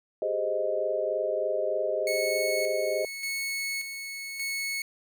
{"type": "chord", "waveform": "sine", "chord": "Ab major seventh", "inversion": "third", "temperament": "equal", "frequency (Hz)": [392, 415.3, 523.3, 622.3], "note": ["G4", "Ab4", "C5", "Eb5"], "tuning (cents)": [0, 0, 0, 0], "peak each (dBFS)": [-34, -34, -31, -28], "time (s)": [0.22, 3.05], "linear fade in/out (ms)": 2}
{"type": "tone with tremolo", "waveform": "sawtooth", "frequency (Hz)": 2201, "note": "C#7", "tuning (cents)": -13, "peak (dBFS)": -26, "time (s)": [2.07, 4.82], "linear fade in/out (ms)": 2, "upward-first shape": "square", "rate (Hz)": 0.86, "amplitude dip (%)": 50}
{"effects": []}